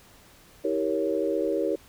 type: chord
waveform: sine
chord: E diminished seventh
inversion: none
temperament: equal with one note detuned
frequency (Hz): 321.7 / 392 / 466.2 / 554.4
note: E4 / G4 / Bb4 / Db5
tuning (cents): -42 / 0 / 0 / 0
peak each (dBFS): -29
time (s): 0.64-1.76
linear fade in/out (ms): 10
effects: pink hiss -54 dBFS RMS until 1.88 s